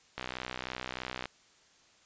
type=click train; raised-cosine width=0.3 ms; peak=-20 dBFS; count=69; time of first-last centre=0.18-1.256 s; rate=63.2 Hz; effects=white hiss -63 dBFS RMS until 2.05 s + resampled to 16000 Hz